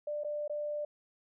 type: tone with dropouts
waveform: sine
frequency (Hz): 593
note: D5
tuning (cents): +17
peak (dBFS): -33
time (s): 0.07-0.85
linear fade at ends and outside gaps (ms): 5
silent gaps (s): 0.236-0.245 / 0.479-0.496
effects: none